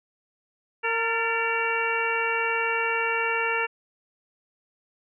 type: harmonic tone with a mistuned harmonic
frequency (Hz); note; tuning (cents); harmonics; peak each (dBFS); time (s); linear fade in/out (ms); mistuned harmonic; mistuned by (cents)
458.8; A#4; -28; 1 / 2 / 3 / 4 / 5 / 6; -30 / -30 / -30 / -30 / -30 / -30; 0.83-3.67; 20; 4; -64
effects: none